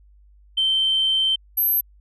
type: tone pair in turn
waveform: sine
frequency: 3109 / 12436 Hz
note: G7 / G9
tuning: -15 / -15 cents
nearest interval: 2 octaves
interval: 2400 cents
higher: second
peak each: -16 dBFS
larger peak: neither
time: 0.57-1.36 / 1.57-1.81 s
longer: first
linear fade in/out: 10 ms
effects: tanh soft clip ceiling -12 dBFS + added 50 Hz sine -49 dBFS peak until 2 s